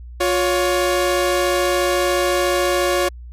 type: tone pair together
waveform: sawtooth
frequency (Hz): 356 / 561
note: F4 / C#5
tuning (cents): +33 / +21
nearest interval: minor sixth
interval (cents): 788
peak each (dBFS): -15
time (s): 0.2-3.09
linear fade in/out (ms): 10
effects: added 60 Hz sine -33 dBFS peak until 3.32 s + resampled to 32000 Hz